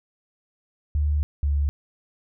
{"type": "tone pair in turn", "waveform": "sine", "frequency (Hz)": [74, 71.77], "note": ["D2", "D2"], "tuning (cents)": [14, -39], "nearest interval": "minor second", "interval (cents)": 53, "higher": "first", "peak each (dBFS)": -19, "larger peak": "neither", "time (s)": [[0.95, 1.23], [1.43, 1.69]], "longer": "first", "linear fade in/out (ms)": 0, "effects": []}